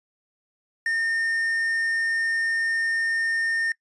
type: tone with quantisation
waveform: triangle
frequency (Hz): 1822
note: A#6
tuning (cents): -40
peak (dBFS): -20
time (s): 0.86-3.72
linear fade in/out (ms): 2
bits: 8
effects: noise-tail reverb RT60 0.1 s tail -23 dB re dry + resampled to 24000 Hz